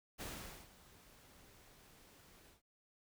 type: noise with ADSR envelope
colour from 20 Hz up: pink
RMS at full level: -45 dBFS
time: 0.18-2.62 s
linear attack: 35 ms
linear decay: 460 ms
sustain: -18 dB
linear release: 130 ms
effects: none